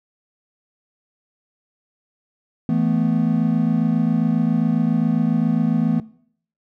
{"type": "chord", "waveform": "triangle", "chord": "E suspended fourth", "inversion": "none", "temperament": "just", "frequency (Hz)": [164.81, 219.8, 247.2], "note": ["E3", "A3", "B3"], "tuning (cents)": [0, -2, 2], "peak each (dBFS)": -19, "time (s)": [2.69, 6], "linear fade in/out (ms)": 2, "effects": ["noise-tail reverb RT60 0.6 s tail -20 dB re dry"]}